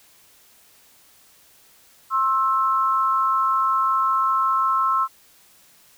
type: tone pair together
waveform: sine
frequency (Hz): 1063.9 / 1318.5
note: C6 / E6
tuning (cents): +29 / 0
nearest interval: major third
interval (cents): 371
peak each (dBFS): -20 / -20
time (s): 2.1-5.08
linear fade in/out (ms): 50
effects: white hiss -54 dBFS RMS until 5.97 s